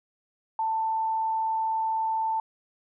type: tone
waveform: sine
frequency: 888 Hz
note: A5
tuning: 16 cents sharp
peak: -24 dBFS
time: 0.59-2.4 s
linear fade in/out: 2 ms
effects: none